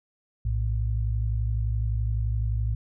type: tone pair together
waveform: sine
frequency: 58.27 / 110 Hz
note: A#1 / A2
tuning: 0 / 0 cents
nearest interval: major seventh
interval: 1100 cents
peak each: -25 / -27 dBFS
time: 0.45-2.75 s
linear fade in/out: 5 ms
effects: none